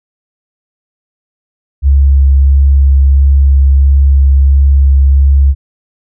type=tone with vibrato; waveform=sine; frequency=68.7 Hz; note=C#2; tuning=15 cents flat; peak=-3 dBFS; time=1.82-5.55 s; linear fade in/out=50 ms; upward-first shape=sine; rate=1.5 Hz; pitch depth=11 cents each way; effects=none